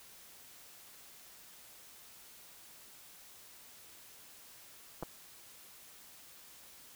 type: clicks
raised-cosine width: 1 ms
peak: -25 / -26 dBFS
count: 2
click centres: 5.026 / 5.032 s
effects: white hiss -56 dBFS RMS until 6.95 s